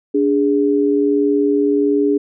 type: tone pair together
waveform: sine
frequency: 289.7 / 411 Hz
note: D4 / G#4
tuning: -24 / -18 cents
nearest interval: tritone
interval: 606 cents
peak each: -15 dBFS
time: 0.14-2.18 s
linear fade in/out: 10 ms
effects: none